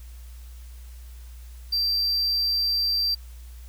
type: tone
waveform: triangle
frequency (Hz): 4699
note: D8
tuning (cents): 0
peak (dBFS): -20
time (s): 1.72-3.15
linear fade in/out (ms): 10
effects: added 60 Hz sine -39 dBFS peak until 3.68 s + white hiss -55 dBFS RMS until 3.68 s